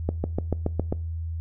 accelerating click train, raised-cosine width 2 ms, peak -11 dBFS, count 7, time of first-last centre 0.09-0.925 s, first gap 150 ms, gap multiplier 0.97, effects noise-tail reverb RT60 0.4 s tail -22 dB re dry + added 82 Hz sine -28 dBFS peak until 1.4 s

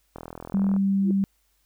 click train, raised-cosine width 1 ms, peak -23 dBFS, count 26, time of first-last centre 0.16-0.764 s, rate 41.4 Hz
sine tone, 195.8 Hz, G3, 2 cents flat, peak -19 dBFS, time 0.54-1.24 s, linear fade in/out 0 ms
sine tone with exponential growth, 340 Hz, F4, 46 cents flat, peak -24 dBFS, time 0.98-1.11 s, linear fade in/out 2 ms, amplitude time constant 28 ms
effects added 50 Hz sine -69 dBFS peak until 1.65 s + white hiss -69 dBFS RMS until 1.65 s

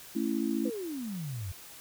sine chord, A major, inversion none, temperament just, 220 / 275 / 330 Hz, A3 / C#4 / E4, 0 / -14 / +2 cents, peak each -32 dBFS, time 0.15-0.7 s, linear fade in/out 10 ms
sine exponential sweep, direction down, 523.3 to 87.31 Hz, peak -34 dBFS, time 0.65-1.52 s, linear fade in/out 5 ms
effects white hiss -49 dBFS RMS until 1.8 s

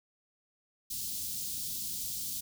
white band-stop noise, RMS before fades -37 dBFS, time 0.9-2.41 s, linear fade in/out 10 ms, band 240 to 3800 Hz, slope 24 dB/octave, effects none

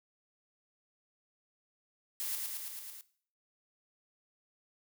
blue noise with echo, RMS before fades -37 dBFS, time 2.2-2.35 s, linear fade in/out 0 ms, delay 110 ms, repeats 6, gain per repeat -2 dB, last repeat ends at 3.01 s, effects noise-tail reverb RT60 0.5 s tail -17 dB re dry

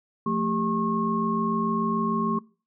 sine tone cluster, 175.4 / 222.2 / 396.7 / 1086 Hz, F3 / A3 / G4 / C#6, +8 / +17 / +21 / -36 cents, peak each -31 / -26 / -32 / -27 dBFS, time 0.26-2.39 s, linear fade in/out 5 ms, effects noise-tail reverb RT60 0.4 s tail -24 dB re dry

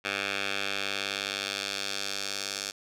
10% pulse tone with band-pass filter sweep, 99.3 Hz, G2, 23 cents sharp, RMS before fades -33 dBFS, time 0.04-2.72 s, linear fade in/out 20 ms, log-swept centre 2500 to 5500 Hz, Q 1.4, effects none

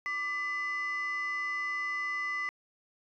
sine tone pair together, 1170 / 2007 Hz, D6 / B6, -7 / +27 cents, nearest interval major sixth, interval 934 cents, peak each -35 / -30 dBFS, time 0.06-2.49 s, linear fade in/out 0 ms, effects tanh soft clip ceiling -28 dBFS

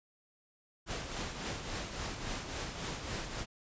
pink noise with tremolo, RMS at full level -37 dBFS, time 0.86-3.46 s, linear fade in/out 50 ms, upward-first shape triangle, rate 3.6 Hz, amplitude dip 55%, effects resampled to 16000 Hz

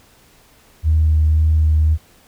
sine tone with vibrato, 78 Hz, D#2, 5 cents sharp, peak -10 dBFS, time 0.83-1.98 s, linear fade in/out 50 ms, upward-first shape sine, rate 1.9 Hz, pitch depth 14 cents each way, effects tanh soft clip ceiling -6 dBFS + pink hiss -51 dBFS RMS until 2.27 s

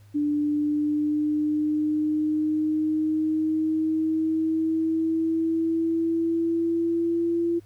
sine exponential sweep, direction up, 293.7 to 340 Hz, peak -21 dBFS, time 0.14-7.6 s, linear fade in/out 20 ms, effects added 102 Hz sine -49 dBFS peak until 7.65 s + pink hiss -62 dBFS RMS until 7.65 s

